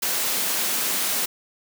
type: high-pass noise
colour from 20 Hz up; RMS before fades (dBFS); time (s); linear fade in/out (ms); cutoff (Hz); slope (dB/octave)
white; -24; 0.02-1.26; 10; 170; 24
effects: none